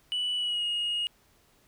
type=tone with pitch glide; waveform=sine; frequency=2960 to 2871 Hz; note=F#7 to F7; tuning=0 to +47 cents; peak=-25 dBFS; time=0.12-1.07 s; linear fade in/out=0 ms; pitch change=-53 cents; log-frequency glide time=0.36-0.65 s; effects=tanh soft clip ceiling -25 dBFS + pink hiss -64 dBFS RMS until 1.67 s